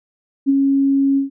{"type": "tone with ADSR envelope", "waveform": "sine", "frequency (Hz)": 274.7, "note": "C#4", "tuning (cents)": -16, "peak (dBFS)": -9, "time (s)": [0.46, 1.3], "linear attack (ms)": 33, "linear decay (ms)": 22, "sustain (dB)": -3, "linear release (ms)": 130, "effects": []}